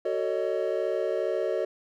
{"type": "chord", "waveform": "triangle", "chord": "D# half-diminished seventh", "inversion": "first", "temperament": "just", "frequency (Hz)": [373.4, 448, 560, 622.3], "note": ["F#4", "A4", "C#5", "D#5"], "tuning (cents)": [16, 31, 18, 0], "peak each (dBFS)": -29, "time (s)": [0.05, 1.65], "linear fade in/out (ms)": 5, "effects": []}